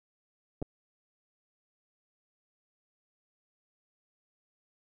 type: clicks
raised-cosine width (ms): 2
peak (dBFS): -26 / -21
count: 2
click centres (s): 0.618 / 0.625
effects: none